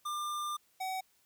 square tone pair in turn, 1196 / 755 Hz, D6 / F#5, +31 / +35 cents, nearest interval minor sixth, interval 796 cents, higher first, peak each -35 / -35 dBFS, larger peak neither, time 0.05-0.57 / 0.8-1.01 s, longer first, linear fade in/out 10 ms, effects white hiss -70 dBFS RMS until 1.25 s

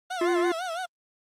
30% pulse tone with vibrato, 698.5 Hz, F5, in tune, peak -27 dBFS, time 0.1-0.86 s, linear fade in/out 10 ms, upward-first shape sine, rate 6 Hz, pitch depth 130 cents each way
harmonic tone, 349.2 Hz, F4, in tune, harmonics 1 / 3 / 5 / 6, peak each -22 / -32 / -36 / -38 dBFS, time 0.21-0.52 s, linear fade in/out 5 ms
effects low-pass 9000 Hz 12 dB/octave + Opus 32 kbps

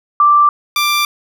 sine / 15% pulse tone pair in turn, 1174.7 / 1180.5 Hz, D6 / D6, 0 / +9 cents, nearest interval unison, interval 9 cents, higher second, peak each -6 dBFS, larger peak neither, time 0.2-0.49 / 0.76-1.05 s, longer neither, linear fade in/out 2 ms, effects none

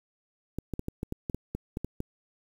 clicks, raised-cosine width 3 ms, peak -19 dBFS, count 12, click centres 0.586 / 0.737 / 0.794 / 0.884 / 1.031 / 1.124 / 1.298 / 1.346 / 1.55 / 1.771 / 1.846 / 2.004 s, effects 8-bit

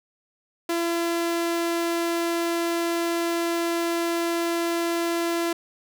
sawtooth tone, 338.5 Hz, E4, 46 cents sharp, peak -19 dBFS, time 0.69-5.53 s, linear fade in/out 5 ms, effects none

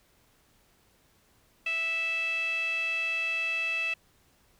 sawtooth tone with band-pass filter, 658 Hz, E5, 3 cents flat, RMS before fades -30 dBFS, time 1.66-3.94 s, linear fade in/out 5 ms, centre 2600 Hz, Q 9.8, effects pink hiss -65 dBFS RMS until 4.59 s

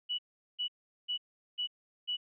sine tone bursts, 2948 Hz, F#7, 7 cents flat, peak -31 dBFS, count 5, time 0.09-2.17 s, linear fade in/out 20 ms, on 96 ms, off 400 ms, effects none

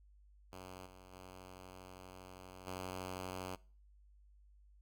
5% pulse tone with level steps, 92.5 Hz, F#2, in tune, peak -38 / -46 / -41 / -31 dBFS, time 0.52-3.56 s, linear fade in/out 10 ms, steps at 0.85 / 1.12 / 2.66 s, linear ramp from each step 20 ms, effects noise-tail reverb RT60 0.4 s tail -22 dB re dry + added 50 Hz sine -61 dBFS peak until 4.81 s

